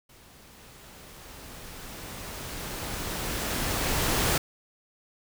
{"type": "noise with level ramp", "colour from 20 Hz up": "pink", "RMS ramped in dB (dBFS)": [-54, -24], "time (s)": [0.09, 4.38], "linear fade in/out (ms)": 5, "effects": []}